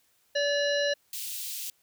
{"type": "harmonic tone", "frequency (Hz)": 575, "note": "D5", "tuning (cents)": -37, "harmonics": [1, 3, 5, 7, 9, 10], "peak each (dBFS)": [-26, -31, -35, -33, -46, -41], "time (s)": [0.35, 0.94], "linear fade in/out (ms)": 10}
{"type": "high-pass noise", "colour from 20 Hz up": "white", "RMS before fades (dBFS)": -36, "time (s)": [1.13, 1.7], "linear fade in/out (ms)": 2, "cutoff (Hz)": 2800, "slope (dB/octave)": 24}
{"effects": ["white hiss -68 dBFS RMS until 1.82 s"]}